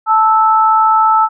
sine tone pair together, 878.1 / 1313 Hz, A5 / E6, -4 / -7 cents, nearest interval perfect fifth, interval 697 cents, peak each -10 dBFS, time 0.06-1.29 s, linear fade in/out 50 ms, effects none

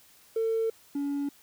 triangle tone pair in turn, 450 / 283.5 Hz, A4 / C#4, +39 / +39 cents, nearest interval minor sixth, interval 800 cents, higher first, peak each -21 / -25 dBFS, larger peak first, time 0.36-0.7 / 0.95-1.29 s, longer neither, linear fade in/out 5 ms, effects tanh soft clip ceiling -22 dBFS + white hiss -58 dBFS RMS until 1.42 s

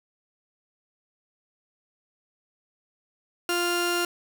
sawtooth tone pair together, 349.2 / 1396.9 Hz, F4 / F6, 0 / 0 cents, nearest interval 2 octaves, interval 2400 cents, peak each -22 dBFS, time 3.49-4.05 s, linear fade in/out 2 ms, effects none

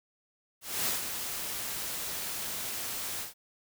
white noise with ADSR envelope, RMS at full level -29 dBFS, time 0.61-3.34 s, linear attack 260 ms, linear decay 140 ms, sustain -7 dB, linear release 140 ms, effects none

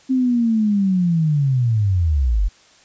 sine linear sweep, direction down, 264.4 to 42.38 Hz, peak -14 dBFS, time 0.09-2.49 s, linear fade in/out 20 ms, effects white hiss -51 dBFS RMS until 2.84 s + resampled to 16000 Hz

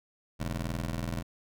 20% pulse ring-modulated tone, 83 Hz, E2, 12 cents sharp, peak -24 dBFS, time 0.39-1.23 s, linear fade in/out 20 ms, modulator 31 Hz, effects none

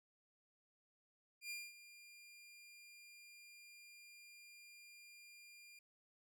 sawtooth tone with ADSR envelope, 2400 Hz, D7, 37 cents sharp, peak -40 dBFS, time 1.41-5.79 s, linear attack 93 ms, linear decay 220 ms, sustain -15 dB, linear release 3 ms, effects none

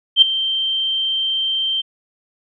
sine tone with ADSR envelope, 3136 Hz, G7, in tune, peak -3 dBFS, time 0.16-1.82 s, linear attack 60 ms, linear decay 6 ms, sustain -14 dB, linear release 18 ms, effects none

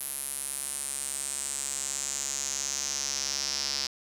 square tone with band-pass filter sweep, 69.3 Hz, C#2, in tune, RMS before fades -33 dBFS, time 0-3.87 s, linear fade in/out 5 ms, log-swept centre 11000 to 5100 Hz, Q 4.9, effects none

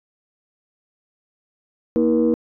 sine tone cluster, 235.1 / 320.4 / 477.5 Hz, A#3 / E4 / A#4, +15 / -49 / +42 cents, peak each -18 dBFS, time 1.96-2.34 s, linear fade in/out 0 ms, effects tanh soft clip ceiling -8 dBFS

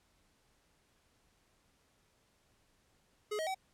square tone with pitch steps, 421.2 / 633 / 762 Hz, G#4 / D#5 / G5, +24 / +30 / -49 cents, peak -35 dBFS, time 3.31-3.547 s, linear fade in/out 10 ms, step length 79 ms, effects pink hiss -72 dBFS RMS until 3.73 s + low-pass 11000 Hz 12 dB/octave

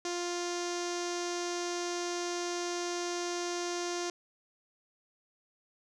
sawtooth tone with low-pass filter, 350 Hz, F4, 4 cents sharp, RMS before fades -35 dBFS, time 0.05-4.1 s, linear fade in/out 2 ms, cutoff 6100 Hz, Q 4.2, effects none

